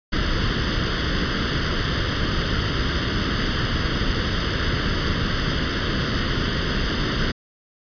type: noise with comb filter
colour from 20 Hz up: pink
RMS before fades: -22 dBFS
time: 0.12-7.32 s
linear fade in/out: 10 ms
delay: 0.62 ms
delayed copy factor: +0.75
effects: resampled to 11025 Hz